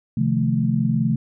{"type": "chord", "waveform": "sine", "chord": "F dominant seventh", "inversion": "second", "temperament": "equal", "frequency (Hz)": [130.81, 155.56, 174.61, 220], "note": ["C3", "Eb3", "F3", "A3"], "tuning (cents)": [0, 0, 0, 0], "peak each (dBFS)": [-22, -24, -25, -21], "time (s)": [0.17, 1.16], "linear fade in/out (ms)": 5, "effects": []}